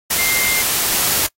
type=tone in noise; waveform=sine; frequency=2100 Hz; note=C7; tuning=6 cents sharp; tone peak=-19 dBFS; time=0.18-0.62 s; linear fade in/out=10 ms; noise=white; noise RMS=-17 dBFS; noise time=0.1-1.27 s; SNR=-5 dB; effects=noise-tail reverb RT60 0.1 s tail -23 dB re dry + AAC 48 kbps